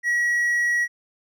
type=tone; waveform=triangle; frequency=1917 Hz; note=A#6; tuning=48 cents sharp; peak=-17 dBFS; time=0.03-0.88 s; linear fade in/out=50 ms; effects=none